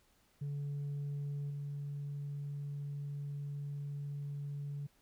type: tone with level steps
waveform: sine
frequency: 143.2 Hz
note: D3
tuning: 43 cents flat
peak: -34 / -37 dBFS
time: 0.41-4.87 s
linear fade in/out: 10 ms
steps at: 1.5 s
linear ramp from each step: 5 ms
effects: tanh soft clip ceiling -35 dBFS + pink hiss -71 dBFS RMS until 5.01 s